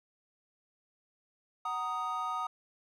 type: chord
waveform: triangle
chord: D# minor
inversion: first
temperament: just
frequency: 746.7 / 933.4 / 1244.5 Hz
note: F#5 / A#5 / D#6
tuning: +16 / +2 / 0 cents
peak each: -38 / -37 / -32 dBFS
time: 1.65-2.47 s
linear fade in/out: 5 ms
effects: none